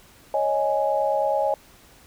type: chord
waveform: sine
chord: C# suspended second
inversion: none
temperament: just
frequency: 554.4 / 623.7 / 831.5 Hz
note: C#5 / D#5 / G#5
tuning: 0 / +4 / +2 cents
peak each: -24 dBFS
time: 0.34-1.54 s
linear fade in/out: 2 ms
effects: pink hiss -52 dBFS RMS until 2.06 s